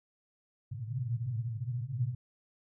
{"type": "band-pass noise", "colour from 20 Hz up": "white", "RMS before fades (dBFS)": -35, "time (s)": [0.71, 2.15], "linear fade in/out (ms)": 5, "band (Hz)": [110, 130], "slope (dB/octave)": 96, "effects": []}